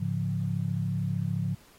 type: tone cluster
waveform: sine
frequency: 106.3 / 141.4 / 174.9 Hz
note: G#2 / C#3 / F3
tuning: +41 / +35 / +3 cents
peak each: -31 dBFS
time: 0-1.55 s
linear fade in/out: 10 ms
effects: pink hiss -58 dBFS RMS until 1.78 s + AAC 48 kbps